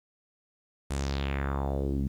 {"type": "tone with low-pass filter sweep", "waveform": "sawtooth", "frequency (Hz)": 69, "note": "C#2", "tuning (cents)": -7, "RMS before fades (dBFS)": -30, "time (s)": [0.9, 2.08], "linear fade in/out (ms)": 10, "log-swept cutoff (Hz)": [9800, 200], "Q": 2.8, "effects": ["10-bit"]}